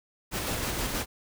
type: noise with tremolo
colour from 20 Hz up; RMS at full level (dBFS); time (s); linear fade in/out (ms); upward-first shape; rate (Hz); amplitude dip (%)
pink; -30; 0.31-1.06; 50; square; 6.3; 25
effects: none